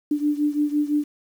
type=beating tone pair; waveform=sine; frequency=293.7 / 299.6 Hz; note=D4 / D4; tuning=0 / +35 cents; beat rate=5.9 Hz; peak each=-21 / -24 dBFS; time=0.11-1.04 s; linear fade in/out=5 ms; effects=8-bit